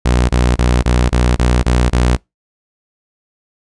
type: tone bursts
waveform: sawtooth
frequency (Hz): 61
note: B1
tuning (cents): -21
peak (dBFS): -6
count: 8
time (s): 0.05-2.166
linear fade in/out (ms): 10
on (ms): 240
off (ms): 28
effects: noise-tail reverb RT60 0.2 s tail -26 dB re dry + resampled to 22050 Hz